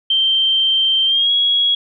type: tone with pitch glide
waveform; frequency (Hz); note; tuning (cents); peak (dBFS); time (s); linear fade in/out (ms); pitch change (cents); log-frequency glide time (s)
sine; 3136 to 3322; G7 to G#7; 0 to 0; -12; 0.1-1.75; 5; +100; 1.06-1.31
effects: none